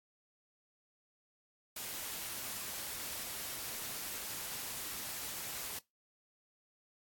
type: noise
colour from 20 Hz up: white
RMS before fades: -42 dBFS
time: 1.76-5.79 s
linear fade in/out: 5 ms
effects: noise-tail reverb RT60 0.2 s tail -22 dB re dry + AAC 64 kbps